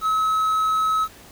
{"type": "tone with quantisation", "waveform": "triangle", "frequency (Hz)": 1286, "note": "E6", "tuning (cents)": -43, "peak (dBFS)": -16, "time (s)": [0.01, 1.08], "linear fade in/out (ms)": 50, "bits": 7, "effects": ["pink hiss -46 dBFS RMS until 1.31 s"]}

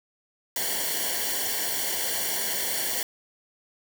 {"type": "noise with comb filter", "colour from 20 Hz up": "white", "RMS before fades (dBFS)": -28, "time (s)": [0.56, 3.03], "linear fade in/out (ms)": 2, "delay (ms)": 0.79, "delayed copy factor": -0.8, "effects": []}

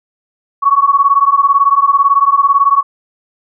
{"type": "beating tone pair", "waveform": "sine", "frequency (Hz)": [1108.7, 1126.7], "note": ["C#6", "C#6"], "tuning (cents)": [0, 28], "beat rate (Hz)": 18, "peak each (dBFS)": -10, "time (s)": [0.62, 2.83], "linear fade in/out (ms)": 20, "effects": []}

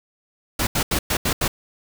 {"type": "noise bursts at uneven times", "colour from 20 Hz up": "pink", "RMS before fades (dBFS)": -21, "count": 6, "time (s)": [[0.59, 0.67], [0.75, 0.83], [0.91, 0.99], [1.1, 1.17], [1.25, 1.33], [1.41, 1.48]], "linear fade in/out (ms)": 5, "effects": []}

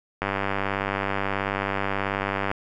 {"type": "click train", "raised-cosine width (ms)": 0.5, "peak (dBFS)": -10, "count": 227, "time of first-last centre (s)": [0.22, 2.514], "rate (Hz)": 98.5, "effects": []}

